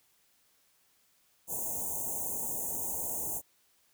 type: band-stop noise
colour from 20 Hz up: white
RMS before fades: -35 dBFS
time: 1.47-3.42 s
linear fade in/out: 50 ms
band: 970 to 6300 Hz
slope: 96 dB/octave
effects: white hiss -69 dBFS RMS until 3.93 s